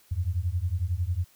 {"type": "beating tone pair", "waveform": "sine", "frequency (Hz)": [83.2, 94.2], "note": ["E2", "F#2"], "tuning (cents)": [17, 32], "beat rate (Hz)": 11, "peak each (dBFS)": -28, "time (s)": [0.11, 1.25], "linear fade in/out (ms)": 10, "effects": ["white hiss -60 dBFS RMS until 1.35 s"]}